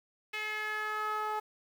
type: tone with band-pass filter sweep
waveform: sawtooth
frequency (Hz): 427.4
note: G#4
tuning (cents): +50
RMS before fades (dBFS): -35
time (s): 0.33-1.4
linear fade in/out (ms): 10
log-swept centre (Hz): 2400 to 1000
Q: 3.5
effects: 9-bit